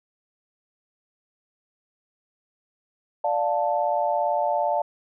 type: chord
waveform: sine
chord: D minor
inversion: none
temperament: just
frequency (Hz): 587.3 / 704.8 / 881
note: D5 / F5 / A5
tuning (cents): 0 / +16 / +2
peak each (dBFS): -25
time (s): 3.24-4.82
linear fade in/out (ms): 5
effects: none